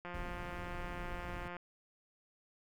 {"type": "click train", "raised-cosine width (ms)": 0.5, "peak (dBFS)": -30, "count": 268, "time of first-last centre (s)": [0.05, 1.567], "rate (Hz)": 176}
{"type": "noise", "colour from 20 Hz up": "brown", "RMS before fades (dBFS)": -45, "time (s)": [0.14, 1.48], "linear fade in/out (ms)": 2}
{"effects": []}